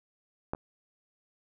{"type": "clicks", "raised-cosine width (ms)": 1, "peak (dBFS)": [-17, -30], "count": 2, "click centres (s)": [0.535, 0.549], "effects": []}